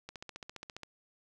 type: click train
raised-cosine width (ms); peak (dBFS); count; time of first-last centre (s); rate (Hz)
0.2; -26; 12; 0.09-0.833; 14.8
effects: none